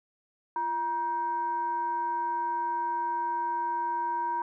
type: tone with frequency modulation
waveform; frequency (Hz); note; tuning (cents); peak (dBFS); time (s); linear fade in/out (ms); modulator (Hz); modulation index
sine; 950; A#5; +33; -27; 0.56-4.42; 2; 605; 0.34
effects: none